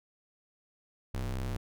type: ring-modulated tone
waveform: square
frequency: 65.1 Hz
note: C2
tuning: 8 cents flat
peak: -30 dBFS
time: 1.14-1.57 s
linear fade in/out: 5 ms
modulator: 31.5 Hz
effects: none